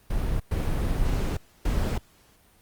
brown noise bursts at uneven times, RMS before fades -25 dBFS, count 3, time 0.1-0.4 / 0.51-1.37 / 1.65-1.98 s, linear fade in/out 5 ms, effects pink hiss -59 dBFS RMS until 2.61 s + Opus 32 kbps

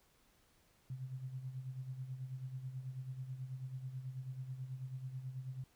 sine tone with tremolo, 130 Hz, C3, 11 cents flat, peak -39 dBFS, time 0.9-5.64 s, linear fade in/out 2 ms, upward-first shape sine, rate 9.2 Hz, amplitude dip 65%, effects pink hiss -71 dBFS RMS until 5.75 s

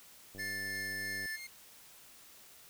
click train, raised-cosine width 2 ms, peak -38 dBFS, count 90, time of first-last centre 0.35-1.257 s, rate 98.1 Hz
square tone, 1760 Hz, A6, in tune, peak -38 dBFS, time 0.38-1.37 s, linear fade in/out 20 ms
sawtooth tone with tremolo, 2126 Hz, C7, 27 cents sharp, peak -40 dBFS, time 0.39-1.47 s, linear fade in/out 5 ms, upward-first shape triangle, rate 3.1 Hz, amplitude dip 60%
effects white hiss -57 dBFS RMS until 2.69 s

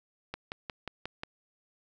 click train, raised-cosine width 0.3 ms, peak -20 dBFS, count 6, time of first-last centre 0.34-1.234 s, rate 5.59 Hz, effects none

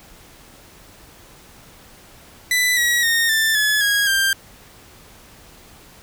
sawtooth tone with pitch steps, 1991 / 1916.5 / 1844.8 / 1775.8 / 1709.4 / 1645.5 / 1583.9 Hz, B6 / A#6 / A#6 / A6 / G#6 / G#6 / G6, +14 / +47 / -19 / +15 / +49 / -16 / +17 cents, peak -12 dBFS, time 2.51-4.33 s, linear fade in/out 2 ms, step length 260 ms, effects pink hiss -46 dBFS RMS until 6.02 s

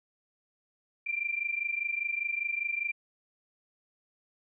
sine tone pair together, 2360 / 2385 Hz, D7 / D7, +8 / +26 cents, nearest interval unison, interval 18 cents, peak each -32 / -33 dBFS, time 1.06-2.92 s, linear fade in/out 10 ms, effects none

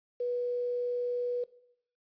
sine tone with quantisation, 488.5 Hz, B4, 19 cents flat, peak -29 dBFS, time 0.2-1.44 s, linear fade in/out 5 ms, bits 9, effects noise-tail reverb RT60 0.7 s tail -18 dB re dry + resampled to 11025 Hz

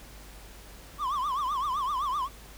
triangle tone with vibrato, 1100 Hz, C#6, 14 cents flat, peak -25 dBFS, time 0.98-2.29 s, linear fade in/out 50 ms, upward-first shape triangle, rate 7.8 Hz, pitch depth 200 cents each way, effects added 50 Hz sine -47 dBFS peak until 2.57 s + pink hiss -50 dBFS RMS until 2.57 s

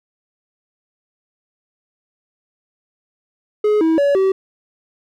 triangle tone with pitch steps, 421.9 / 323 / 567 / 383.4 Hz, G#4 / E4 / C#5 / G4, +27 / -35 / +39 / -38 cents, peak -10 dBFS, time 3.64-4.32 s, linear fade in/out 5 ms, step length 170 ms, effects none

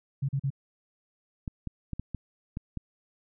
sine tone bursts, 137.2 Hz, C#3, 17 cents flat, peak -25 dBFS, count 3, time 0.22-0.504 s, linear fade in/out 10 ms, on 68 ms, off 40 ms
clicks, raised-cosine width 5 ms, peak -21 dBFS, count 7, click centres 1.478 / 1.673 / 1.933 / 1.996 / 2.147 / 2.571 / 2.773 s
effects none

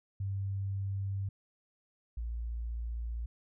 sine tone pair in turn, 98 / 57.65 Hz, G2 / A#1, 0 / -19 cents, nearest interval major sixth, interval 919 cents, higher first, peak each -32 / -34 dBFS, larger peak first, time 0.2-1.29 / 2.17-3.26 s, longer neither, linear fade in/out 5 ms, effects none

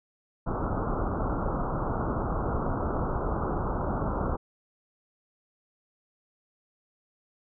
pink low-pass noise, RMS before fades -29 dBFS, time 0.46-4.37 s, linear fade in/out 20 ms, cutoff 1400 Hz, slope 96 dB/octave, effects none

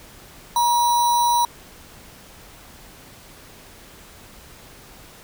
sine tone with sample-and-hold, 953 Hz, A#5, 38 cents sharp, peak -15 dBFS, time 0.56-1.45 s, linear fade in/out 2 ms, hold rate 4900 Hz, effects pink hiss -45 dBFS RMS until 5.23 s

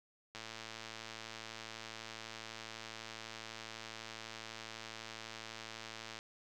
click train, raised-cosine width 0.2 ms, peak -28 dBFS, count 655, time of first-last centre 0.35-6.189 s, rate 112 Hz, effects none

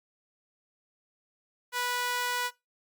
sawtooth tone with high-pass filter, 490.8 Hz, B4, 11 cents flat, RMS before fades -31 dBFS, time 1.72-2.51 s, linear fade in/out 50 ms, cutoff 1200 Hz, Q 1.2, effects noise-tail reverb RT60 0.2 s tail -18 dB re dry + Opus 48 kbps

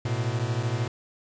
45% pulse beating tone pair, 111 / 124 Hz, A2 / B2, +16 / +7 cents, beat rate 13 Hz, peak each -28 dBFS, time 0.05-0.88 s, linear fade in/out 5 ms, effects resampled to 16000 Hz + 9-bit

